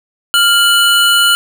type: tone pair together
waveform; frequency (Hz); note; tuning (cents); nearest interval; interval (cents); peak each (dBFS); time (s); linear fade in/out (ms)
square; 1396.9 / 2960; F6 / F#7; 0 / 0; octave + minor second; 1300; -11; 0.34-1.35; 0
effects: none